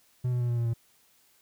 triangle tone with pitch steps, 124.9 / 123.04 / 121.2 / 119.4 / 117.62 / 115.86 Hz, B2 / B2 / B2 / A#2 / A#2 / A#2, +20 / -6 / -32 / +42 / +16 / -10 cents, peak -23 dBFS, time 0.24-0.738 s, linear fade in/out 10 ms, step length 83 ms, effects white hiss -64 dBFS RMS until 1.41 s

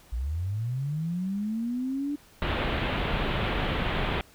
sine linear sweep, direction up, 54 to 294.4 Hz, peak -27 dBFS, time 0.12-2.16 s, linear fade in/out 10 ms
pink low-pass noise, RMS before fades -28 dBFS, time 2.42-4.21 s, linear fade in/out 0 ms, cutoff 3600 Hz, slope 48 dB/octave
effects pink hiss -56 dBFS RMS until 4.34 s

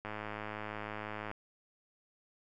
click train, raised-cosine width 0.5 ms, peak -25 dBFS, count 135, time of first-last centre 0.05-1.314 s, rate 106 Hz, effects none

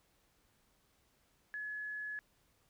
sine tone, 1700 Hz, G#6, 40 cents sharp, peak -39 dBFS, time 1.54-2.19 s, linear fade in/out 0 ms, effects pink hiss -73 dBFS RMS until 2.69 s

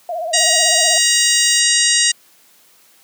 sine tone with vibrato, 670 Hz, E5, 28 cents sharp, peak -20 dBFS, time 0.09-0.98 s, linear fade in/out 2 ms, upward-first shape sine, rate 16 Hz, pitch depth 110 cents each way
harmonic tone, 950 Hz, A#5, 33 cents sharp, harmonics 2 / 3 / 4 / 5 / 6 / 7 / 8 / 9, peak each -20 / -20 / -20 / -20 / -20 / -20 / -20 / -20 dBFS, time 0.33-2.12 s, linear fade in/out 10 ms
violet noise, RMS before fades -36 dBFS, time 0.37-1.6 s, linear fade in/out 5 ms
effects white hiss -51 dBFS RMS until 3.03 s + high-pass 150 Hz 12 dB/octave

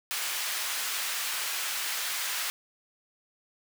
pink high-pass noise, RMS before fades -32 dBFS, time 0.11-2.5 s, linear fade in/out 0 ms, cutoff 1500 Hz, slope 12 dB/octave, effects none

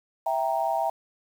sine chord, E diminished, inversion none, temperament equal, 659.3 / 784 / 932.3 Hz, E5 / G5 / Bb5, 0 / 0 / 0 cents, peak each -27 / -27 / -29 dBFS, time 0.26-0.9 s, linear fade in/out 5 ms, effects 8-bit

